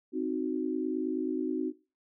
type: chord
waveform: sine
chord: C diminished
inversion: none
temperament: equal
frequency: 261.6 / 311.1 / 370 Hz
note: C4 / Eb4 / Gb4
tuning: 0 / 0 / 0 cents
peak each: -33 dBFS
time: 0.12-1.73 s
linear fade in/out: 50 ms
effects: noise-tail reverb RT60 0.3 s tail -19 dB re dry